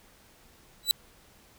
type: tone with exponential growth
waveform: sawtooth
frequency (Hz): 3951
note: B7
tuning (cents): 0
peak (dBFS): -13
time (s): 0.83-0.91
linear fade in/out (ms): 0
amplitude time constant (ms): 16
effects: pink hiss -58 dBFS RMS until 1.58 s